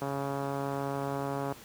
click train, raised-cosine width 1 ms, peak -20 dBFS, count 210, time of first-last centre 0.02-1.524 s, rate 139 Hz, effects pink hiss -50 dBFS RMS until 1.64 s + high-pass 80 Hz 12 dB/octave

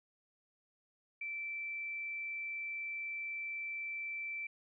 sine tone, 2332 Hz, D7, 13 cents flat, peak -38 dBFS, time 1.21-4.47 s, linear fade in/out 5 ms, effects none

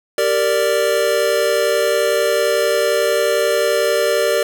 square chord, G minor, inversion none, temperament equal with one note detuned, 392 / 463.2 / 587.3 Hz, G4 / Bb4 / D5, 0 / -11 / 0 cents, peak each -22 / -19 / -18 dBFS, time 0.18-4.43 s, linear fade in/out 2 ms, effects 8-bit

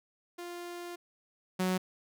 sawtooth tone pair in turn, 349.2 / 184.98 Hz, F4 / F#3, 0 / 0 cents, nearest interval major seventh, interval 1100 cents, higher first, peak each -36 / -24 dBFS, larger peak second, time 0.38-0.96 / 1.59-1.78 s, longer first, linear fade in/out 10 ms, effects none

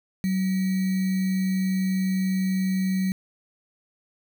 sine tone with sample-and-hold, 188.4 Hz, F#3, 32 cents sharp, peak -21 dBFS, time 0.24-3.12 s, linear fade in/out 0 ms, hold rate 2100 Hz, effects none

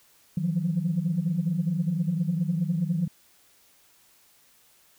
sine tone cluster, 157.8 / 172.4 / 182.2 Hz, D#3 / F3 / F#3, +25 / -22 / -26 cents, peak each -27 / -28 / -27 dBFS, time 0.37-3.08 s, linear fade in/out 5 ms, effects tanh soft clip ceiling -16 dBFS + white hiss -60 dBFS RMS until 4.98 s

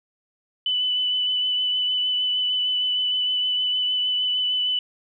sine tone with vibrato, 2994 Hz, F#7, 20 cents sharp, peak -20 dBFS, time 0.66-4.79 s, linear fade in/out 2 ms, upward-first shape triangle, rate 6.5 Hz, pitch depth 17 cents each way, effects none

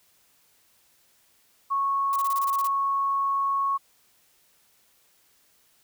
sine tone, 1103 Hz, C#6, 9 cents flat, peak -22 dBFS, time 1.7-3.78 s, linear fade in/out 20 ms
blue noise bursts, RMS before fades -36 dBFS, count 10, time 2.13-2.672 s, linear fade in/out 0 ms, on 29 ms, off 28 ms
effects white hiss -63 dBFS RMS until 5.83 s

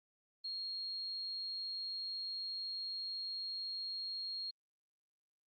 sine tone, 4262 Hz, C8, 31 cents sharp, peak -39 dBFS, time 0.44-4.51 s, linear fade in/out 10 ms, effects Opus 32 kbps

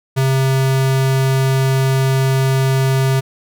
square tone, 133.3 Hz, C3, 33 cents sharp, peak -13 dBFS, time 0.16-3.21 s, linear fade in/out 20 ms, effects none

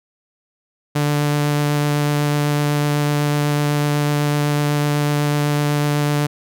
sawtooth tone with vibrato, 146.83 Hz, D3, in tune, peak -12 dBFS, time 0.95-6.27 s, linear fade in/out 10 ms, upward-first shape triangle, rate 8 Hz, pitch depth 10 cents each way, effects none

